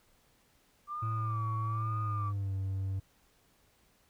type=tone with vibrato; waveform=sine; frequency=1174.7 Hz; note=D6; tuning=in tune; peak=-35 dBFS; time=0.87-2.33 s; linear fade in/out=50 ms; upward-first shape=sine; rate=1.1 Hz; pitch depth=80 cents each way
type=tone with pitch glide; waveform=triangle; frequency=110 to 96.32 Hz; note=A2 to G2; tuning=0 to -30 cents; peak=-29 dBFS; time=1.02-3 s; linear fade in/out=10 ms; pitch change=-230 cents; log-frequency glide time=1.88-2.54 s
effects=tanh soft clip ceiling -24 dBFS + pink hiss -68 dBFS RMS until 4.09 s